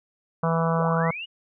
harmonic tone, 164.81 Hz, E3, in tune, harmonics 1 / 3 / 4 / 5 / 6 / 7 / 8 / 9, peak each -23 / -28 / -29 / -33 / -30 / -30 / -34 / -38 dBFS, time 0.43-1.11 s, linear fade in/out 5 ms
sine linear sweep, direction up, 351.7 to 2960 Hz, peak -31 dBFS, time 0.78-1.26 s, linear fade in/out 20 ms
effects none

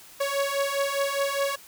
sawtooth beating tone pair, 554.4 / 559.3 Hz, C#5 / C#5, 0 / +15 cents, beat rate 4.9 Hz, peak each -24 / -23 dBFS, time 0.2-1.56 s, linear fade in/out 10 ms, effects white hiss -49 dBFS RMS until 1.67 s

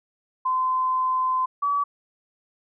sine tone pair in turn, 1029 / 1143.1 Hz, C6 / D6, -29 / -47 cents, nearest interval major second, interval 182 cents, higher second, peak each -20 dBFS, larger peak neither, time 0.45-1.46 / 1.62-1.84 s, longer first, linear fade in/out 10 ms, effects none

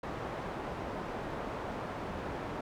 white low-pass noise, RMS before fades -39 dBFS, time 0.03-2.61 s, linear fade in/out 5 ms, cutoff 870 Hz, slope 12 dB/octave, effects none

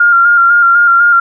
sine tone with vibrato, 1396.9 Hz, F6, in tune, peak -4 dBFS, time 0-1.2 s, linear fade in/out 5 ms, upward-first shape square, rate 4 Hz, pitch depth 23 cents each way, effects none

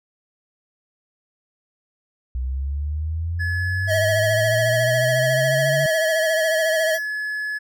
sine linear sweep, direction up, 61.74 to 144.2 Hz, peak -22 dBFS, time 2.35-5.86 s, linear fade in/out 0 ms
triangle tone, 1706 Hz, G#6, 46 cents sharp, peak -22 dBFS, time 3.39-7.59 s, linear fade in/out 20 ms
square tone with vibrato, 639 Hz, D#5, 46 cents sharp, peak -19 dBFS, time 3.87-6.99 s, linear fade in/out 50 ms, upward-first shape sine, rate 14 Hz, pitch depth 44 cents each way
15% pulse tone with exponential decay, 5770 Hz, F#8, 44 cents flat, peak -26 dBFS, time 6.94-7.13 s, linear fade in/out 5 ms, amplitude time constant 41 ms
effects none

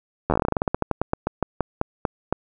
slowing click train, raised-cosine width 1 ms, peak -6 dBFS, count 25, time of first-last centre 0.3-2.326 s, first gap 11 ms, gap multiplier 1.15, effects none

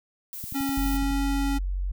violet noise, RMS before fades -37 dBFS, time 0.33-0.97 s, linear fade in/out 0 ms
click train, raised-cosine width 5 ms, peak -26 dBFS, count 9, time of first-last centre 0.44-1.112 s, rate 11.9 Hz
square tone with pitch glide, 274.9 to 277.6 Hz, C#4 to C#4, -14 to +3 cents, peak -26 dBFS, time 0.54-1.59 s, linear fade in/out 20 ms, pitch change +17 cents, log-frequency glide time 0.74-1.24 s
sine tone, 46.25 Hz, F#1, in tune, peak -25 dBFS, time 0.77-1.92 s, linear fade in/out 10 ms
effects none

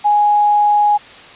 sine tone, 830.6 Hz, G#5, in tune, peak -9 dBFS, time 0.04-0.98 s, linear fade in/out 20 ms, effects white hiss -38 dBFS RMS until 1.35 s + resampled to 8000 Hz

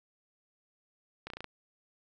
slowing click train, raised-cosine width 0.3 ms, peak -24 dBFS, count 6, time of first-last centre 1.27-1.443 s, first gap 32 ms, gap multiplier 1.04, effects none

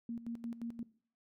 sine tone with tremolo, 233.1 Hz, A#3, in tune, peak -37 dBFS, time 0.09-0.83 s, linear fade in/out 2 ms, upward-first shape square, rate 5.7 Hz, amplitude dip 75%, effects noise-tail reverb RT60 0.5 s tail -20 dB re dry

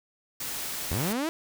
white noise, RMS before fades -34 dBFS, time 0.4-1.13 s, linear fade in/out 5 ms
sawtooth linear sweep, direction up, 68 to 338.1 Hz, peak -23 dBFS, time 0.91-1.29 s, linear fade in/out 0 ms
effects none

